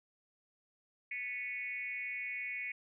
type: tone with frequency modulation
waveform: sine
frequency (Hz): 2217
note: C#7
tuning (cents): 0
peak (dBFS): -37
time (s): 1.11-2.72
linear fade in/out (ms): 5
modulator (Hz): 243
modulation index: 0.94
effects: none